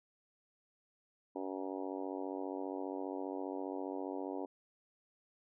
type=harmonic tone; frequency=94.9 Hz; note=F#2; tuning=44 cents sharp; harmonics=3 / 4 / 5 / 6 / 7 / 8 / 9 / 10; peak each=-42 / -44 / -46 / -48 / -49 / -50 / -51 / -52 dBFS; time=1.35-4.46 s; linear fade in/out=10 ms; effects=none